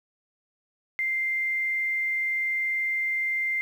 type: tone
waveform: sine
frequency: 2093 Hz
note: C7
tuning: in tune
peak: -24 dBFS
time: 0.99-3.61 s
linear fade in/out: 0 ms
effects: 9-bit